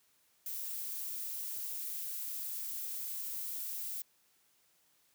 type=noise; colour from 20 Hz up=violet; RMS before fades=-40 dBFS; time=0.46-4.02 s; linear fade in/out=2 ms; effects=white hiss -71 dBFS RMS until 5.14 s + high-pass 60 Hz 12 dB/octave